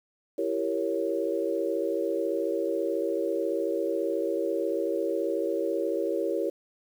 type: chord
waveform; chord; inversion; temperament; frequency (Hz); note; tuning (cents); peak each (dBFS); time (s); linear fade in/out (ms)
sine; E diminished seventh; none; equal with one note detuned; 333.7 / 392 / 466.2 / 554.4; E4 / G4 / Bb4 / Db5; +21 / 0 / 0 / 0; -31; 0.38-6.5; 5
effects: 9-bit